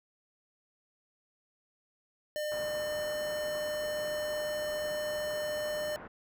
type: tone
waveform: square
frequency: 603 Hz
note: D5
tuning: 46 cents sharp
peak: -33 dBFS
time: 2.36-5.96 s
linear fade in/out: 0 ms
type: low-pass noise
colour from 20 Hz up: white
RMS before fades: -47 dBFS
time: 2.51-6.08 s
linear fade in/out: 10 ms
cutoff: 1500 Hz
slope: 24 dB/octave
effects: none